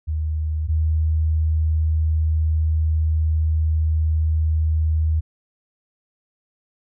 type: tone pair in turn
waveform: sine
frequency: 77.7 / 78.74 Hz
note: D#2 / D#2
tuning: -2 / +21 cents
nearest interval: unison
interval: 23 cents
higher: second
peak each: -20 / -16 dBFS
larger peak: second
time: 0.07-0.68 / 0.68-5.21 s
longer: second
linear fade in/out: 20 ms
effects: none